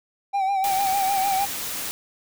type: tone with vibrato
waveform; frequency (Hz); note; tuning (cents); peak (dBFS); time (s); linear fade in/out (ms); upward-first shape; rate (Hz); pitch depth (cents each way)
triangle; 780; G5; -9; -18; 0.33-1.46; 20; sine; 6.6; 52
type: noise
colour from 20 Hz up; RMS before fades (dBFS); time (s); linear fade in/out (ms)
white; -30; 0.64-1.91; 0
effects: none